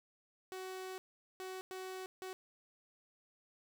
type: tone bursts at uneven times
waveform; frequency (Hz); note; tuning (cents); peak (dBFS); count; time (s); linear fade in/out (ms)
sawtooth; 374.6; F#4; +21; -39; 4; 0.52-0.98 / 1.4-1.61 / 1.71-2.06 / 2.22-2.33; 0
effects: 11-bit